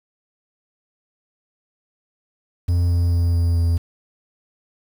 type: tone with pitch steps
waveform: triangle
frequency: 87.1 / 86.45 / 85.8 / 85.16 / 84.52 Hz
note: F2 / F2 / F2 / F2 / E2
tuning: -4 / -17 / -30 / -43 / +44 cents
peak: -13 dBFS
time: 2.68-3.78 s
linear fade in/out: 10 ms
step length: 220 ms
effects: 7-bit